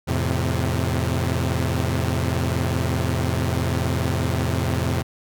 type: chord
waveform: sawtooth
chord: F major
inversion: none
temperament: equal with one note detuned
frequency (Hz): 85.17 / 110 / 130.81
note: F2 / A2 / C3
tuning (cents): -43 / 0 / 0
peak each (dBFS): -20 / -22 / -21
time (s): 0.07-5.03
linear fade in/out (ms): 20
effects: none

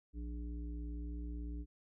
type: harmonic tone with a mistuned harmonic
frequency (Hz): 59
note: A#1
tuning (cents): +22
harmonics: 1 / 3 / 5 / 7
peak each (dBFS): -40 / -53 / -49 / -61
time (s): 0.13-1.66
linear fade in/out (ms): 50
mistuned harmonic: 1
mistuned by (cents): -20
effects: none

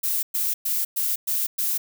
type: noise bursts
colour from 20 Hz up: violet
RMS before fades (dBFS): -24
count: 6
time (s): 0.03-1.78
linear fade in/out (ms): 10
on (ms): 200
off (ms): 110
effects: none

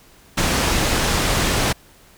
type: low-pass noise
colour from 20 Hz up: pink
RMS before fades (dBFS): -19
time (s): 0.37-1.73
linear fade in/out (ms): 10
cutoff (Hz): 9000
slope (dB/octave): 12
effects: pink hiss -50 dBFS RMS until 2.17 s

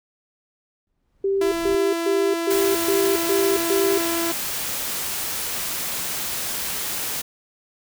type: noise with exponential growth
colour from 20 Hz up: brown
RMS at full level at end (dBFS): -35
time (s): 0.87-1.75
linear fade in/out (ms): 1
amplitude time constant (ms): 190
type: tone bursts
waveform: sine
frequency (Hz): 392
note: G4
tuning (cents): 0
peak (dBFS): -18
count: 7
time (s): 1.24-3.98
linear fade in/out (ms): 5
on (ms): 280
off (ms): 130
type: tone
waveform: sawtooth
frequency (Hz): 335.6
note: E4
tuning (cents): +31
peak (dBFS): -19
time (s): 1.41-4.32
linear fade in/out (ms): 5
type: noise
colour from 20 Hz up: white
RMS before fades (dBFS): -27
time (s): 2.5-7.22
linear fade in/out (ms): 10
effects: none

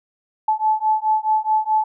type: beating tone pair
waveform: sine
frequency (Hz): 864 / 868.7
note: A5 / A5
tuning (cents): -32 / -22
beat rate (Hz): 4.7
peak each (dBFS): -19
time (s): 0.48-1.84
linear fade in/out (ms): 5
effects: none

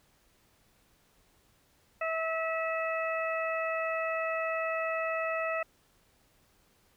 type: harmonic tone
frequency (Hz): 649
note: E5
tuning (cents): -27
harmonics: 1 / 2 / 3 / 4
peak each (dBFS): -32 / -35 / -37 / -38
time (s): 2.01-5.63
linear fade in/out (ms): 5
effects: pink hiss -67 dBFS RMS until 6.96 s

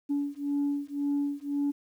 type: beating tone pair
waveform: sine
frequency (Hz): 284.4 / 286.3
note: C#4 / D4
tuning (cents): +45 / -44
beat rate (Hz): 1.9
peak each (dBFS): -29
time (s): 0.09-1.72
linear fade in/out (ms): 20
effects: tanh soft clip ceiling -22 dBFS + 10-bit

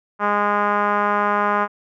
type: tone with low-pass filter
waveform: 5% pulse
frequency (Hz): 205.9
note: G#3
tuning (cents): -15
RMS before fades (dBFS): -19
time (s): 0.19-1.68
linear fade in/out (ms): 50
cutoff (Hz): 1200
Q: 2.2
effects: none

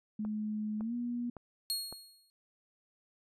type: tone with pitch glide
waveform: sine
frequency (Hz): 213.1 to 240.6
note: G#3 to B3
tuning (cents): +45 to -45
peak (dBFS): -33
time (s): 0.19-1.3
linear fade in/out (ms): 5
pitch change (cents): +210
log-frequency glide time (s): 0.79-0.94
type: click train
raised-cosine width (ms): 1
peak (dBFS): -32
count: 4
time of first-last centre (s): 0.25-1.926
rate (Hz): 1.79
type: tone with exponential decay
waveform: sawtooth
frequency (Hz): 4300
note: C8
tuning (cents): +47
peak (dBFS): -27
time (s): 1.7-2.3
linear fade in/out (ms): 0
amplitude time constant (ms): 130
effects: resampled to 32000 Hz

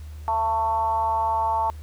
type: tone with frequency modulation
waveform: sine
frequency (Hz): 892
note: A5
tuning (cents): +23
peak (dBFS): -20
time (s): 0.28-1.7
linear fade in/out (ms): 0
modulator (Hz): 218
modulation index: 0.66
effects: added 76 Hz sine -35 dBFS peak until 1.82 s + pink hiss -54 dBFS RMS until 1.82 s

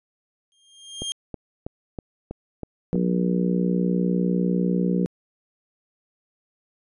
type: tone with exponential growth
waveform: sawtooth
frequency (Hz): 3210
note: G7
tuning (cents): +40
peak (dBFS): -21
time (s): 0.52-1.12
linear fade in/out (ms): 0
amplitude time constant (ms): 130
type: click train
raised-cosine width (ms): 2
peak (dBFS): -18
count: 7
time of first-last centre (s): 1.02-2.955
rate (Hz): 3.1
type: harmonic tone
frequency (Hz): 60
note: B1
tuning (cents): -49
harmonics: 3 / 4 / 5 / 6 / 7 / 8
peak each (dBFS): -21 / -28 / -31 / -31 / -31 / -31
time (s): 2.93-5.06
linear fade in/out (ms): 0
effects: resampled to 24000 Hz

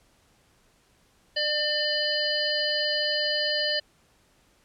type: harmonic tone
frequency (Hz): 599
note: D5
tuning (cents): +34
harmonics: 1 / 3 / 5 / 7 / 8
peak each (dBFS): -30 / -30 / -30 / -30 / -30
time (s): 1.36-3.8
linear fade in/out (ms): 10
effects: pink hiss -63 dBFS RMS until 4.64 s + low-pass 11000 Hz 12 dB/octave

